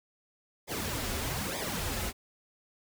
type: noise with flanger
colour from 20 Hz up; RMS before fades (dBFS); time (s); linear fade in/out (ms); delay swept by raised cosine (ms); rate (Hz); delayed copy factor
pink; -34; 0.67-2.13; 50; 0.69 to 6.59; 1.1; -0.8
effects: none